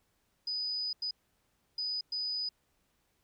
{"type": "tone bursts at uneven times", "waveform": "sine", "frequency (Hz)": 4978, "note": "D#8", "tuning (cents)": 0, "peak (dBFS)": -32, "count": 4, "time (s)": [[0.47, 0.93], [1.02, 1.11], [1.78, 2.01], [2.12, 2.49]], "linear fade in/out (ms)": 5, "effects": ["pink hiss -75 dBFS RMS until 3.23 s"]}